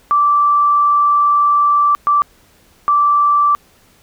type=tone bursts at uneven times; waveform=sine; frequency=1167 Hz; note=D6; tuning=11 cents flat; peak=-9 dBFS; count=3; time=0.11-1.95 / 2.07-2.22 / 2.88-3.55 s; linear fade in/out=0 ms; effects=pink hiss -51 dBFS RMS until 4.02 s